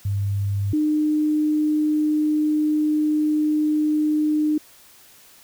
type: tone pair in turn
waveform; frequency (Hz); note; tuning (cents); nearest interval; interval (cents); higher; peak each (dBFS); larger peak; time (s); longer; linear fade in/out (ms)
sine; 100 / 304; G2 / D#4; +35 / -40; octave + perfect fifth; 1925; second; -20 / -17; second; 0.05-0.73 / 0.73-4.58; second; 5
effects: white hiss -50 dBFS RMS until 5.43 s